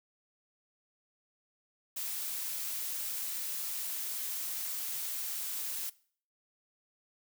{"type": "noise", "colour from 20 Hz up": "blue", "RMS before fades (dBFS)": -37, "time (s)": [1.96, 5.9], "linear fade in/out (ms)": 10, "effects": ["noise-tail reverb RT60 0.5 s tail -21 dB re dry"]}